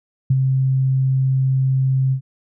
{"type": "tone with ADSR envelope", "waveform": "sine", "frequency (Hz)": 132.4, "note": "C3", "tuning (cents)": 21, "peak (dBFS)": -10, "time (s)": [0.3, 2.21], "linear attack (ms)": 7, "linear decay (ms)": 35, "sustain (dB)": -4, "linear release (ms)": 89, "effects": []}